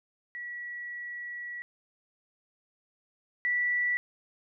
sine tone pair in turn, 1935 / 1957.5 Hz, B6 / B6, -36 / -16 cents, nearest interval unison, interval 20 cents, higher second, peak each -36 / -25 dBFS, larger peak second, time 0.35-1.62 / 3.45-3.97 s, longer first, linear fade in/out 0 ms, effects none

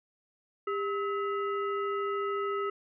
harmonic tone with a mistuned harmonic, 400.2 Hz, G4, 36 cents sharp, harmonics 1 / 3 / 5 / 7, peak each -31 / -33 / -44 / -50 dBFS, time 0.67-2.7 s, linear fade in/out 5 ms, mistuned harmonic 3, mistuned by +120 cents, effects none

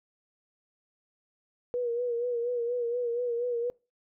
sine tone with vibrato, 480 Hz, B4, 49 cents flat, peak -27 dBFS, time 1.74-3.7 s, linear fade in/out 0 ms, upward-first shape sine, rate 4.2 Hz, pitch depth 51 cents each way, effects noise-tail reverb RT60 0.3 s tail -25 dB re dry

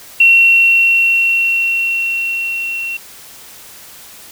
sine tone with level ramp, 2726 Hz, F7, 43 cents flat, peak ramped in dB -4 to -19 dBFS, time 0.2-2.97 s, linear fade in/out 5 ms, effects white hiss -37 dBFS RMS until 4.31 s

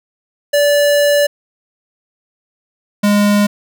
square tone pair in turn, 580 / 205.6 Hz, D5 / G#3, -22 / -17 cents, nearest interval octave + tritone, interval 1795 cents, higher first, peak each -10 dBFS, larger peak neither, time 0.53-1.27 / 3.03-3.47 s, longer first, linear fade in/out 10 ms, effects none

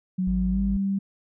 sine tone with pitch glide, 185 to 196 Hz, F#3 to G3, 0 to 0 cents, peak -22 dBFS, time 0.18-0.99 s, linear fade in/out 10 ms, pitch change +100 cents, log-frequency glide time 0.5-0.6 s
triangle tone, 53 Hz, G#1, 36 cents sharp, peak -24 dBFS, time 0.27-0.77 s, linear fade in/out 5 ms
effects none

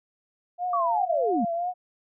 sine tone with vibrato, 698.5 Hz, F5, in tune, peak -25 dBFS, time 0.58-1.74 s, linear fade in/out 50 ms, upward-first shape triangle, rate 2.9 Hz, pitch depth 78 cents each way
sine linear sweep, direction down, 1174.7 to 192.6 Hz, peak -23 dBFS, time 0.73-1.45 s, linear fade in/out 5 ms
effects none

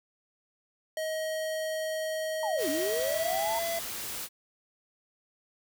square tone with pitch glide, 631 to 672.4 Hz, D#5 to E5, +24 to +34 cents, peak -31 dBFS, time 0.97-3.79 s, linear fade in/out 2 ms, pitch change +110 cents, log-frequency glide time 2.8-3.58 s
sine linear two-way sweep, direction down then up, 928 to 270 to 928 Hz, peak -30 dBFS, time 2.43-3.59 s, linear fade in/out 2 ms, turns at 2.69 s
white noise, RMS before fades -37 dBFS, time 2.57-4.29 s, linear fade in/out 50 ms
effects none

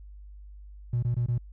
triangle tone bursts, 120.2 Hz, B2, 46 cents flat, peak -20 dBFS, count 4, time 0.93-1.38 s, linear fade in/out 5 ms, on 96 ms, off 22 ms, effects tanh soft clip ceiling -20 dBFS + added 50 Hz sine -43 dBFS peak until 1.52 s

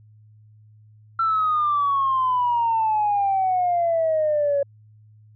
sine exponential sweep, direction down, 1349 to 557 Hz, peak -17 dBFS, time 1.19-4.63 s, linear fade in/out 5 ms, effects tanh soft clip ceiling -13 dBFS + added 107 Hz sine -48 dBFS peak until 5.35 s

